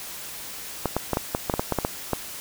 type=clicks; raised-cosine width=1 ms; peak=-8 dBFS; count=12; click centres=0.857 / 0.966 / 1.133 / 1.171 / 1.349 / 1.498 / 1.539 / 1.595 / 1.723 / 1.787 / 1.849 / 2.133 s; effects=white hiss -37 dBFS RMS until 2.4 s